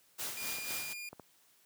white noise with tremolo, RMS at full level -38 dBFS, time 0.18-0.94 s, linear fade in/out 20 ms, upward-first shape sine, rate 4 Hz, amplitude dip 55%
sawtooth tone, 2419 Hz, D#7, 49 cents flat, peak -38 dBFS, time 0.37-1.09 s, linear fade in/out 2 ms
clicks, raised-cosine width 1 ms, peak -33 dBFS, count 4, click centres 0.585 / 0.707 / 1.13 / 1.197 s
effects white hiss -67 dBFS RMS until 1.65 s + high-pass 100 Hz 12 dB/octave

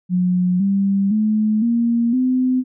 sine tone with pitch steps, 180.6 / 196.95 / 214.8 / 234.2 / 255.4 Hz, F#3 / G3 / A3 / A#3 / C4, -42 / +8 / -41 / +8 / -42 cents, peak -14 dBFS, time 0.09-2.64 s, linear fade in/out 50 ms, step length 510 ms, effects none

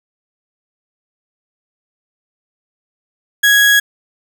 35% pulse tone, 1661.2 Hz, G#6, in tune, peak -6 dBFS, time 3.43-3.8 s, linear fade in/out 10 ms, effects none

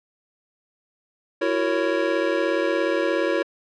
square chord, F# dominant seventh, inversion third, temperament just, 333 / 370 / 462.5 / 555 Hz, E4 / F#4 / A#4 / C#5, +18 / 0 / -14 / +2 cents, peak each -26 / -28 / -28 / -25 dBFS, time 1.41-3.43 s, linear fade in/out 10 ms, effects low-pass 3000 Hz 12 dB/octave

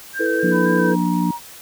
sine tone with vibrato, 1569 Hz, G6, 1 cent sharp, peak -22 dBFS, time 0.13-0.95 s, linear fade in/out 50 ms, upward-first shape square, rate 3.8 Hz, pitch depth 22 cents each way
sine chord, E suspended fourth, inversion none, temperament equal, 329.6 / 440 / 493.9 Hz, E4 / A4 / B4, 0 / 0 / 0 cents, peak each -22 dBFS, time 0.19-0.96 s, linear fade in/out 20 ms
harmonic tone, 59.4 Hz, A#1, 33 cents sharp, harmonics 3 / 4 / 5, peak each -19 / -23 / -22 dBFS, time 0.43-1.31 s, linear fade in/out 5 ms
sine tone with pitch glide, 996 to 946.1 Hz, B5 to A#5, +14 to +25 cents, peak -25 dBFS, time 0.51-1.4 s, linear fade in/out 50 ms, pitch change -89 cents, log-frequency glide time 0.79-0.96 s
effects white hiss -40 dBFS RMS until 1.61 s

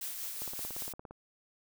blue noise with tremolo, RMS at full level -38 dBFS, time 0.01-0.93 s, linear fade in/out 5 ms, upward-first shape triangle, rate 5.3 Hz, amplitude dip 40%
click train, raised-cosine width 1 ms, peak -31 dBFS, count 13, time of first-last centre 0.42-1.11 s, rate 17.4 Hz
effects none

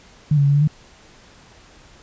sine tone with pitch steps, 150.3 / 142 / 140.8 / 142.5 / 145 / 151.4 Hz, D3 / C#3 / C#3 / C#3 / D3 / D#3, +40 / +42 / +27 / +48 / -22 / -47 cents, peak -12 dBFS, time 0.31-0.676 s, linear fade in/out 5 ms, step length 61 ms, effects pink hiss -48 dBFS RMS until 2.02 s + resampled to 16000 Hz

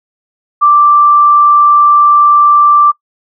sine tone, 1174.7 Hz, D6, in tune, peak -3 dBFS, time 0.61-2.92 s, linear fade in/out 20 ms, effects noise-tail reverb RT60 0.1 s tail -22 dB re dry

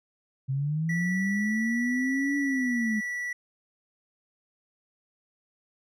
sine linear two-way sweep, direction up then down, 130.81 to 286.2 to 209.4 Hz, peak -25 dBFS, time 0.48-3.01 s, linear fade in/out 20 ms, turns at 2.37 s
triangle tone, 1950 Hz, B6, 23 cents flat, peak -28 dBFS, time 0.89-3.33 s, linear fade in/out 5 ms
effects none

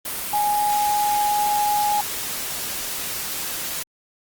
sine tone in noise, 830.6 Hz, G#5, in tune, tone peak -18 dBFS, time 0.33-2.01 s, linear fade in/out 5 ms, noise white, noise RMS -28 dBFS, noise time 0.05-3.83 s, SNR +7 dB, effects Opus 32 kbps

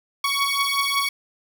15% pulse beating tone pair, 1115 / 1120.4 Hz, C#6 / C#6, +10 / +18 cents, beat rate 5.4 Hz, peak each -17 / -17 dBFS, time 0.24-1.09 s, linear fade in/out 5 ms, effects none

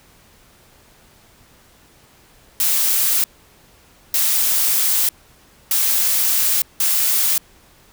blue noise bursts at uneven times, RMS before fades -17 dBFS, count 4, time 2.6-3.24 / 4.14-5.09 / 5.71-6.62 / 6.8-7.38 s, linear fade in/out 2 ms, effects pink hiss -51 dBFS RMS until 7.92 s

